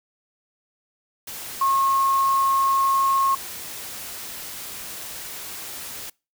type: tone in noise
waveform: sine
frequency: 1084 Hz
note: C#6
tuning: 39 cents flat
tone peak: -17 dBFS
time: 1.61-3.35 s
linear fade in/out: 5 ms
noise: white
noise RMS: -35 dBFS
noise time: 1.27-6.1 s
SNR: +15 dB
effects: noise-tail reverb RT60 0.3 s tail -26 dB re dry